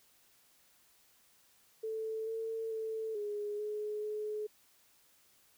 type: tone with pitch steps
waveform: sine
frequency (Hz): 441.2 / 448.6 / 442.4 / 414.9 / 422.1 / 424.9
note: A4 / A4 / A4 / G#4 / G#4 / G#4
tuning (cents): +5 / +34 / +9 / -2 / +28 / +40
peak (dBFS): -35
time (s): 1.83-4.47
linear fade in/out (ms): 10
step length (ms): 440
effects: white hiss -67 dBFS RMS until 5.57 s